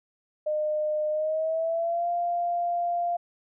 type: tone with pitch glide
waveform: sine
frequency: 609 to 695.5 Hz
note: D#5 to F5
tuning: -37 to -7 cents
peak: -24 dBFS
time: 0.46-3.17 s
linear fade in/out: 10 ms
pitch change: +230 cents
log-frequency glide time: 1.1-2.09 s
effects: none